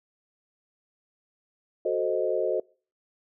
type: chord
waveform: sine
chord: F# diminished seventh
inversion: none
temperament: equal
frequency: 370 / 440 / 523.3 / 622.3 Hz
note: F#4 / A4 / C5 / Eb5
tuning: 0 / 0 / 0 / 0 cents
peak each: -29 dBFS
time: 1.85-2.6 s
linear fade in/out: 5 ms
effects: noise-tail reverb RT60 0.4 s tail -25 dB re dry